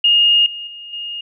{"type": "tone with level steps", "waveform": "sine", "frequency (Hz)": 2845, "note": "F7", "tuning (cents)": 31, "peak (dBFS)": [-9, -26, -31, -24], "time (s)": [0.04, 1.21], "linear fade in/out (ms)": 5, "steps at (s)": [0.46, 0.67, 0.93], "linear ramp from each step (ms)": 2, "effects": []}